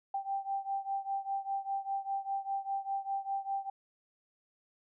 sine beating tone pair, 784 / 789 Hz, G5 / G5, 0 / +11 cents, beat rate 5 Hz, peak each -35 / -37 dBFS, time 0.14-3.7 s, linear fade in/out 5 ms, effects none

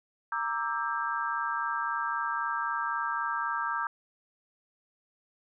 sine chord, E half-diminished seventh, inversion second, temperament equal with one note detuned, 932.3 / 1174.7 / 1318.5 / 1594.5 Hz, Bb5 / D6 / E6 / G6, 0 / 0 / 0 / +29 cents, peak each -34 dBFS, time 0.32-3.87 s, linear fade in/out 2 ms, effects none

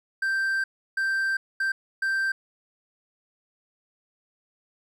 triangle tone bursts at uneven times, 1568 Hz, G6, in tune, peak -21 dBFS, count 4, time 0.22-0.64 / 0.97-1.37 / 1.6-1.72 / 2.02-2.32 s, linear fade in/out 5 ms, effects none

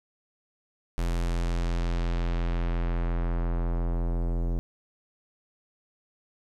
square tone with low-pass filter sweep, 42.83 Hz, F1, 33 cents flat, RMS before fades -27 dBFS, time 0.98-4.59 s, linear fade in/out 0 ms, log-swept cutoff 12000 to 490 Hz, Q 0.83, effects 10-bit

